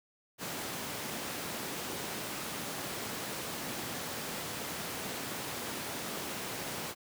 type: high-pass noise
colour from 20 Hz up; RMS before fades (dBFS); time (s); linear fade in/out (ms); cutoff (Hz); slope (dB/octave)
pink; -39; 0.38-6.95; 50; 160; 12
effects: none